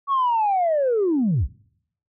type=linear sweep; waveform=sine; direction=down; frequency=1133 to 44.16 Hz; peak=-16 dBFS; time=0.07-1.48 s; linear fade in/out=50 ms; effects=noise-tail reverb RT60 0.7 s tail -24 dB re dry + tanh soft clip ceiling -14 dBFS